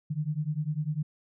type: beating tone pair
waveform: sine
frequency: 146.83 / 156.83 Hz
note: D3 / D#3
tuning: 0 / +14 cents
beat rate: 10 Hz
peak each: -31 dBFS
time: 0.1-1.03 s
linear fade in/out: 10 ms
effects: none